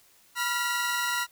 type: tone cluster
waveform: sawtooth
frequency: 976 / 1391 / 1931 Hz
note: B5 / F6 / B6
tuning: -21 / -7 / -39 cents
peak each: -28 / -26 / -28 dBFS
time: 0.35-1.27 s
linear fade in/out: 50 ms
effects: white hiss -60 dBFS RMS until 1.31 s